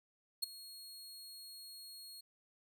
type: tone with ADSR envelope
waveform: sawtooth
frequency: 4300 Hz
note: C8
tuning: 47 cents sharp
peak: -28 dBFS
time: 0.42-2.21 s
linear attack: 14 ms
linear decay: 11 ms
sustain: -19 dB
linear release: 8 ms
effects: none